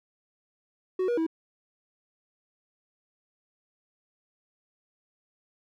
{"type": "tone with pitch steps", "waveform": "triangle", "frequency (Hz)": [371.6, 479.1, 324.5], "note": ["F#4", "A#4", "E4"], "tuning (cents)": [7, 47, -27], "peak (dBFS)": -22, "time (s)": [0.99, 1.266], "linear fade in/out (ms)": 5, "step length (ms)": 92, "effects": []}